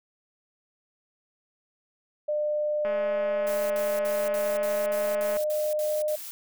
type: tone with pitch glide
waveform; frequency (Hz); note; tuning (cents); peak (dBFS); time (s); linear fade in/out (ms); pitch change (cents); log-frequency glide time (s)
sine; 600 to 607.3; D5 to D#5; +37 to -42; -24; 2.28-6.16; 10; +21; 4.15-5.01
type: click train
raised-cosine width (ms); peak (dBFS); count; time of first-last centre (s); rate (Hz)
0.5; -23; 535; 2.85-5.369; 212
type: noise bursts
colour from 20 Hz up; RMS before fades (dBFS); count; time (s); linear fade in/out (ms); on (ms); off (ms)
blue; -39; 10; 3.47-6.31; 0; 230; 60
effects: none